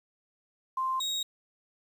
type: tone pair in turn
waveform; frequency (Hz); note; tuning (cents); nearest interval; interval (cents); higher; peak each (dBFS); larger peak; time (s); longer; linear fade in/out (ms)
sine / 35% pulse; 1046.5 / 3776; C6 / A#7; 0 / +22; octave + minor seventh; 2222; second; -27; neither; 0.77-1 / 1-1.23; neither; 5
effects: resampled to 32000 Hz + 10-bit